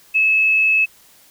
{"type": "tone", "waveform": "sine", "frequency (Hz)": 2595, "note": "E7", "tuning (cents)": -28, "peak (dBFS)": -12, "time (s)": [0.14, 0.86], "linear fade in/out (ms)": 20, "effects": ["white hiss -50 dBFS RMS until 1.3 s"]}